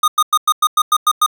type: tone bursts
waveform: square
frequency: 1231 Hz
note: D#6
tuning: 19 cents flat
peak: -10 dBFS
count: 9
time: 0.03-1.263 s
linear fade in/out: 5 ms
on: 49 ms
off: 99 ms
effects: none